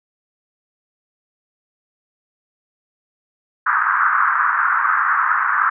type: band-pass noise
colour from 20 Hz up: pink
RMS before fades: -17 dBFS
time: 3.66-5.7 s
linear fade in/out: 10 ms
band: 1100 to 1600 Hz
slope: 48 dB/octave
effects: none